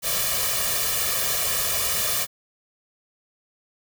white noise with comb filter, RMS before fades -24 dBFS, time 0.02-2.27 s, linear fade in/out 50 ms, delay 1.7 ms, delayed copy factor +0.95, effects none

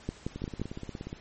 two click trains, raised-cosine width 3 ms, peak -18 / -24 dBFS, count 4 / 14, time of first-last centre 0.09-0.616 / 0.36-1.129 s, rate 5.7 / 16.9 Hz, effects pink hiss -52 dBFS RMS until 1.2 s + MP3 32 kbps

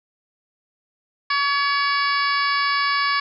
harmonic tone, 566 Hz, C#5, 36 cents sharp, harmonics 2 / 3 / 4 / 5 / 6 / 7 / 8 / 9, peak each -21 / -24 / -26 / -34 / -35 / -35 / -29 / -30 dBFS, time 1.3-3.2 s, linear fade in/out 5 ms, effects none

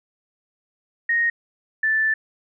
sine tone pair in turn, 1864.7 / 1760 Hz, A#6 / A6, 0 / 0 cents, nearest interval minor second, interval 100 cents, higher first, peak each -17 dBFS, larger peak neither, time 1.09-1.3 / 1.83-2.14 s, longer second, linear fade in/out 5 ms, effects none

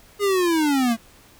square linear sweep, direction down, 415.3 to 220.8 Hz, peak -18 dBFS, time 0.19-0.97 s, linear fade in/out 50 ms, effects pink hiss -51 dBFS RMS until 1.39 s

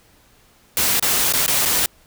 white noise with dropouts, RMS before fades -18 dBFS, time 0.77-1.86 s, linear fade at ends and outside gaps 1 ms, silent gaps 0.997-1.025 / 1.325-1.336 / 1.463-1.479 / 1.653-1.657 s, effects pink hiss -54 dBFS RMS until 2.06 s

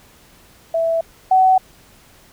sine tone pair in turn, 659.3 / 752.4 Hz, E5 / F#5, 0 / +29 cents, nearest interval major second, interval 229 cents, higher second, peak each -15 / -9 dBFS, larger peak second, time 0.74-1.01 / 1.31-1.58 s, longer neither, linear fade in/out 5 ms, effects pink hiss -49 dBFS RMS until 2.32 s

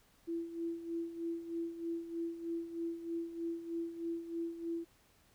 sine tone with tremolo, 335 Hz, E4, 28 cents sharp, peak -34 dBFS, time 0.27-4.85 s, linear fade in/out 20 ms, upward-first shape sine, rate 3.2 Hz, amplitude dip 70%, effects pink hiss -68 dBFS RMS until 5.34 s

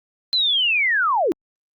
sine linear sweep, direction down, 4128 to 293.7 Hz, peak -16 dBFS, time 0.33-1.32 s, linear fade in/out 0 ms, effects Opus 48 kbps

